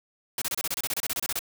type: noise bursts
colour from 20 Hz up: white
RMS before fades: -29 dBFS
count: 16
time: 0.38-1.392 s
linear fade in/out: 2 ms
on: 37 ms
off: 28 ms
effects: none